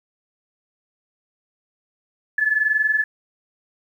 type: tone pair together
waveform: sine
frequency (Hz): 1709 / 1729.9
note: G#6 / A6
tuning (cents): +49 / -30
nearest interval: unison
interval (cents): 21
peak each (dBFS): -22 / -18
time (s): 2.38-3.04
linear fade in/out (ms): 5
effects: 9-bit